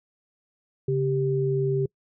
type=tone pair together; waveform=sine; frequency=138.59 / 392 Hz; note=C#3 / G4; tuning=0 / 0 cents; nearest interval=octave + tritone; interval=1800 cents; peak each=-24 dBFS; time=0.88-1.86 s; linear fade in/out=5 ms; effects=noise-tail reverb RT60 0.1 s tail -26 dB re dry